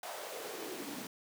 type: noise with high-pass filter sweep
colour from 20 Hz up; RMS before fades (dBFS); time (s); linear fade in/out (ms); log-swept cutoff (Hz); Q
pink; -43; 0.03-1.07; 2; 700 to 230; 3.6
effects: none